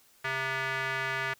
square tone with band-pass filter, 133 Hz, C3, 29 cents sharp, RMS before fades -32 dBFS, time 0.24-1.34 s, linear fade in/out 10 ms, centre 1800 Hz, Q 2.3, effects white hiss -62 dBFS RMS until 1.39 s

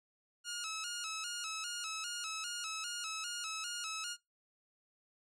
10% pulse tone with vibrato, 1359 Hz, F6, 48 cents flat, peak -30 dBFS, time 0.44-4.17 s, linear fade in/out 50 ms, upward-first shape square, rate 2.5 Hz, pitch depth 83 cents each way, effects noise-tail reverb RT60 0.2 s tail -22 dB re dry + low-pass 10000 Hz 12 dB/octave

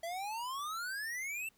square exponential sweep, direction up, 654 to 2717 Hz, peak -38 dBFS, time 0.03-1.49 s, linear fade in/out 5 ms, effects pink hiss -70 dBFS RMS until 1.57 s

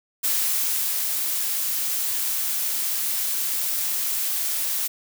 blue noise with ADSR envelope, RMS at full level -22 dBFS, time 0.23-4.88 s, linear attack 18 ms, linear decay 750 ms, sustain -3 dB, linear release 13 ms, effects none

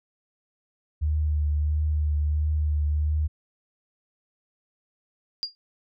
sine tone with vibrato, 75.4 Hz, D2, 46 cents sharp, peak -21 dBFS, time 1.01-3.28 s, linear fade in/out 20 ms, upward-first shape triangle, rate 1.5 Hz, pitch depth 30 cents each way
sine tone with exponential decay, 4808 Hz, D8, 40 cents sharp, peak -22 dBFS, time 5.43-5.55 s, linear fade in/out 0 ms, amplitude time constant 24 ms
effects none

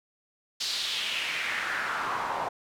pink noise with band-pass filter sweep, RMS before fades -31 dBFS, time 0.6-2.49 s, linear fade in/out 10 ms, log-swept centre 4600 to 830 Hz, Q 2.9, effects none

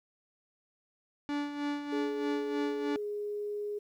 45% pulse tone with tremolo, 290 Hz, D4, 22 cents flat, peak -30 dBFS, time 1.29-2.96 s, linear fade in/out 0 ms, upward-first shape sine, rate 3.2 Hz, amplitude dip 60%
sine tone with pitch glide, 422.7 to 414.5 Hz, G#4 to G#4, +31 to -3 cents, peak -33 dBFS, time 1.92-3.79 s, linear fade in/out 10 ms, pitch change -34 cents, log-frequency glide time 2.9-3.05 s
effects low-pass 4000 Hz 12 dB/octave + 11-bit

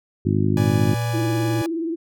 harmonic tone, 51.2 Hz, G#1, 24 cents flat, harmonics 2 / 3 / 4 / 5 / 6 / 7, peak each -21 / -23 / -24 / -25 / -26 / -26 dBFS, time 0.25-0.95 s, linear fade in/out 10 ms
sine tone, 116.54 Hz, A#2, in tune, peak -21 dBFS, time 0.56-1.62 s, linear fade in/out 5 ms
sawtooth chord, G# diminished, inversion first, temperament equal with one note detuned, 493.9 / 585.3 / 830.6 Hz, B4 / D5 / G#5, 0 / -6 / 0 cents, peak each -32 / -28 / -27 dBFS, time 0.57-1.66 s, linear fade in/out 0 ms
sine tone with vibrato, 329.6 Hz, E4, in tune, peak -22 dBFS, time 1.13-1.96 s, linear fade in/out 20 ms, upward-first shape sine, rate 19 Hz, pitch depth 68 cents each way
effects none

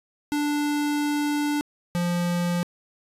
square tone pair in turn, 293.7 / 174.64 Hz, D4 / F3, 0 / 0 cents, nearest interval major sixth, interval 900 cents, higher first, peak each -23 dBFS, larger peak neither, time 0.32-1.61 / 1.95-2.63 s, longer first, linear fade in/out 0 ms, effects resampled to 32000 Hz + 10-bit

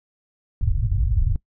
pink low-pass noise, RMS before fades -20 dBFS, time 0.61-1.36 s, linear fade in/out 2 ms, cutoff 120 Hz, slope 48 dB/octave, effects noise-tail reverb RT60 0.1 s tail -22 dB re dry

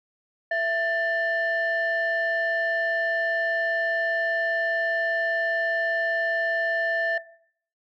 sine tone pair together, 665.3 / 1775 Hz, E5 / A6, +16 / +15 cents, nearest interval octave + perfect fourth, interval 1699 cents, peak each -24 dBFS, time 0.51-7.18 s, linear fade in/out 5 ms, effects noise-tail reverb RT60 0.6 s tail -17 dB re dry + tanh soft clip ceiling -18 dBFS

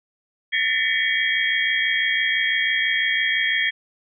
sine tone cluster, 1773 / 1839 / 2022 / 2249 / 3262 Hz, A6 / A#6 / B6 / C#7 / G#7, +13 / -24 / +40 / +24 / -32 cents, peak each -25 dBFS, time 0.52-3.71 s, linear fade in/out 20 ms, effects none

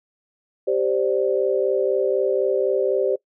sine chord, G suspended fourth, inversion none, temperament equal with one note detuned, 390.9 / 523.3 / 587.3 Hz, G4 / C5 / D5, -5 / 0 / 0 cents, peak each -21 / -22 / -24 dBFS, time 0.67-3.16 s, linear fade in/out 10 ms, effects noise-tail reverb RT60 0.1 s tail -21 dB re dry

